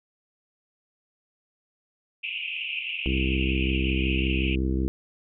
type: band-pass noise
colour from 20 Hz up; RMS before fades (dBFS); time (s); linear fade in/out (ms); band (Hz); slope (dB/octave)
white; -32; 2.23-4.56; 10; 2400 to 2900; 96
type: harmonic tone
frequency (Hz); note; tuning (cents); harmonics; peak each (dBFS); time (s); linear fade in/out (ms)
65.41; C2; 0; 1 / 2 / 3 / 4 / 5 / 6 / 7; -25 / -33 / -31 / -33 / -30 / -37 / -42; 3.06-4.88; 0
effects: none